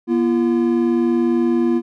triangle tone pair together, 241 / 341.2 Hz, B3 / F4, -42 / -40 cents, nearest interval tritone, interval 602 cents, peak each -15 dBFS, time 0.07-1.82 s, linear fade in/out 50 ms, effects none

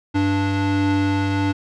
square tone pair together, 98 / 292.7 Hz, G2 / D4, 0 / -6 cents, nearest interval octave + perfect fifth, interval 1894 cents, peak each -22 / -20 dBFS, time 0.14-1.53 s, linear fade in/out 20 ms, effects low-pass 4000 Hz 12 dB/octave

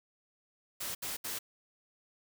white noise bursts, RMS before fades -38 dBFS, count 3, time 0.8-1.39 s, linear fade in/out 10 ms, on 150 ms, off 70 ms, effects none

